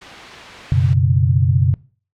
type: noise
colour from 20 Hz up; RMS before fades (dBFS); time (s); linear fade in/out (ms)
white; -33; 0.01-0.94; 10
type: chord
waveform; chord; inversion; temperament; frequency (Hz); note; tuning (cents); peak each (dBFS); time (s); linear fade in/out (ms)
sine; F# suspended fourth; none; just; 92.5 / 123.33 / 138.75; F#2 / B2 / C#3; 0 / -2 / +2; -16; 0.72-1.74; 0
effects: noise-tail reverb RT60 0.4 s tail -20 dB re dry + low-pass 3000 Hz 12 dB/octave